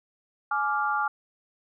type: chord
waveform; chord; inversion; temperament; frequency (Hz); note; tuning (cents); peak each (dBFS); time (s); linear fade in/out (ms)
sine; D diminished; second; equal with one note detuned; 842.7 / 1174.7 / 1396.9; Ab5 / D6 / F6; +25 / 0 / 0; -28; 0.51-1.08; 5
effects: none